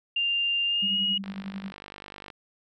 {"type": "tone with pitch glide", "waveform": "sine", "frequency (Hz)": [2794, 2889], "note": ["F7", "F#7"], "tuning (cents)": [0, -42], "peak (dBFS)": -23, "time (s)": [0.16, 1.18], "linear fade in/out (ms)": 5, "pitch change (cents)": 58, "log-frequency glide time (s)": [0.66, 0.99]}
{"type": "tone with tremolo", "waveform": "sine", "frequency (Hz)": 196, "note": "G3", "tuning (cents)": 0, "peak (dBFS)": -30, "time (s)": [0.82, 1.72], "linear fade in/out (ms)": 10, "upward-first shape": "triangle", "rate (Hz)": 11, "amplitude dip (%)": 80}
{"type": "click train", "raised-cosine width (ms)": 0.3, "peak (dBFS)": -25, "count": 54, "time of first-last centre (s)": [1.24, 2.302], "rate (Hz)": 49.9}
{"effects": []}